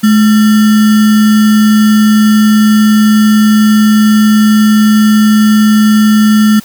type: tone with sample-and-hold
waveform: sine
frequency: 213.9 Hz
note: A3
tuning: 49 cents flat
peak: -3 dBFS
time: 0.03-6.6 s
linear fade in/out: 10 ms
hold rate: 1575 Hz
effects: white hiss -35 dBFS RMS until 6.64 s